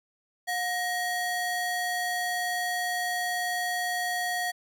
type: ring-modulated tone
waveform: square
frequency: 1300 Hz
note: E6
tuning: 24 cents flat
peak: -25 dBFS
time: 0.47-4.52 s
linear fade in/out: 20 ms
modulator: 581 Hz
effects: none